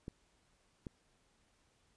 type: clicks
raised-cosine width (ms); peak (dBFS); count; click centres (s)
3; -30; 2; 0.081 / 0.868
effects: pink hiss -73 dBFS RMS until 1.96 s + resampled to 22050 Hz